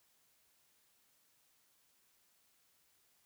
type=silence; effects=white hiss -73 dBFS RMS until 3.25 s